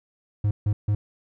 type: tone bursts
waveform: triangle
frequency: 103.83 Hz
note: G#2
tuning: in tune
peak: -17 dBFS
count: 3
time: 0.44-0.95 s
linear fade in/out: 5 ms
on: 70 ms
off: 150 ms
effects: none